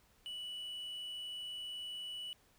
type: tone with quantisation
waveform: triangle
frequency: 2954 Hz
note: F#7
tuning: 3 cents flat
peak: -40 dBFS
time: 0.26-2.33 s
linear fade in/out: 0 ms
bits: 11
effects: pink hiss -69 dBFS RMS until 2.58 s